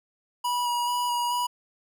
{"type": "tone with vibrato", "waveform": "square", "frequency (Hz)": 969, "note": "B5", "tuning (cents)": -33, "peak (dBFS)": -25, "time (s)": [0.44, 1.47], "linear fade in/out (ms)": 10, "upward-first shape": "square", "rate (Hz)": 2.3, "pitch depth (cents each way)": 12, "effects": []}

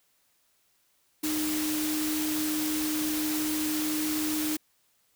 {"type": "tone in noise", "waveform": "sine", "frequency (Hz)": 307.2, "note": "D#4", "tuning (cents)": -22, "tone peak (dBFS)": -28, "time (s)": [1.23, 4.57], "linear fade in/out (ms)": 10, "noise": "white", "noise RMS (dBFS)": -33, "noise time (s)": [1.23, 4.57], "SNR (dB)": 2, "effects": ["white hiss -69 dBFS RMS until 5.15 s"]}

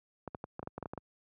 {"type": "clicks", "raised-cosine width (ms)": 1, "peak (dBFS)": -25, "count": 11, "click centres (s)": [0.277, 0.348, 0.441, 0.594, 0.629, 0.674, 0.78, 0.827, 0.858, 0.935, 0.977], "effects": ["high-pass 80 Hz 12 dB/octave"]}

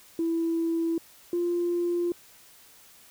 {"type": "tone pair in turn", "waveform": "sine", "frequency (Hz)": [331.2, 347.7], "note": ["E4", "F4"], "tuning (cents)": [8, -8], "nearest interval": "minor second", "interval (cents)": 84, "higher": "second", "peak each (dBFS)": -23, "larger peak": "neither", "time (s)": [[0.19, 0.98], [1.33, 2.12]], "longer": "neither", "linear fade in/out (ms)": 2, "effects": ["tanh soft clip ceiling -19 dBFS", "white hiss -54 dBFS RMS until 3.1 s"]}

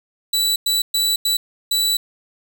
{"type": "tone bursts at uneven times", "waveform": "sawtooth", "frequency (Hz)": 3951, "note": "B7", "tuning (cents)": 0, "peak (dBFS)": -13, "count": 5, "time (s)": [[0.33, 0.56], [0.66, 0.82], [0.94, 1.16], [1.25, 1.37], [1.71, 1.97]], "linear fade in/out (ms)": 5, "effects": []}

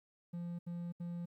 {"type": "tone bursts", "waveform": "triangle", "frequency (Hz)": 172.8, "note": "F3", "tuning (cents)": -18, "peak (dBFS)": -37, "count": 3, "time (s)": [0.33, 1.258], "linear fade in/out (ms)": 10, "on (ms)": 260, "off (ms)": 74, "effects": ["13-bit"]}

